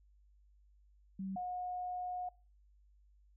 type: tone pair in turn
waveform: sine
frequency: 191.7 / 723.8 Hz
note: G3 / F#5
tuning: -38 / -38 cents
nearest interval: octave + major seventh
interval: 2300 cents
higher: second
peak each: -38 / -37 dBFS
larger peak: second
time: 1.19-1.36 / 1.36-2.29 s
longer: second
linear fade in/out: 5 ms
effects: noise-tail reverb RT60 0.4 s tail -24 dB re dry + added 50 Hz sine -63 dBFS peak until 3.36 s